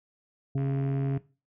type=harmonic tone; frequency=137.1 Hz; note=C#3; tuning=19 cents flat; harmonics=1 / 2 / 3 / 5; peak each=-25 / -34 / -39 / -46 dBFS; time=0.55-1.18 s; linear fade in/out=5 ms
type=click train; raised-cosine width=0.5 ms; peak=-32 dBFS; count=47; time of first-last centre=0.58-1.174 s; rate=77.4 Hz
effects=noise-tail reverb RT60 0.3 s tail -17 dB re dry